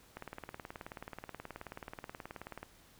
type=click train; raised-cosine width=0.5 ms; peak=-28 dBFS; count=47; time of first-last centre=0.17-2.63 s; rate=18.7 Hz; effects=pink hiss -62 dBFS RMS until 2.99 s